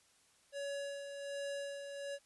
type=tone with tremolo; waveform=square; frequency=563 Hz; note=C#5; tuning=27 cents sharp; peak=-39 dBFS; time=0.52-2.19 s; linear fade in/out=50 ms; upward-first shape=sine; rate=1.3 Hz; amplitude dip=50%; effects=white hiss -69 dBFS RMS until 2.25 s + resampled to 24000 Hz